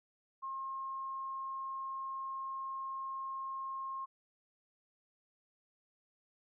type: tone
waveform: sine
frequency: 1071 Hz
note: C6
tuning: 40 cents sharp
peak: -38 dBFS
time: 0.42-4.06 s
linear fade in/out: 20 ms
effects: none